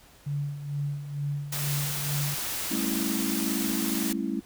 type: tone with tremolo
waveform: sine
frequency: 143.7 Hz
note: D3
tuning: 37 cents flat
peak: -26 dBFS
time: 0.26-2.35 s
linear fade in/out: 10 ms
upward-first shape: sine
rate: 2.2 Hz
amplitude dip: 65%
type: noise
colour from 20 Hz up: white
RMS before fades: -32 dBFS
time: 1.52-4.13 s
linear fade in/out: 5 ms
type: chord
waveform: sine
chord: A dominant seventh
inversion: third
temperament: just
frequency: 198 / 220 / 275 / 330 Hz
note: G3 / A3 / C#4 / E4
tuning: +18 / 0 / -14 / +2 cents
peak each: -33 / -32 / -32 / -33 dBFS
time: 2.7-4.41 s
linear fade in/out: 20 ms
effects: pink hiss -55 dBFS RMS until 4.45 s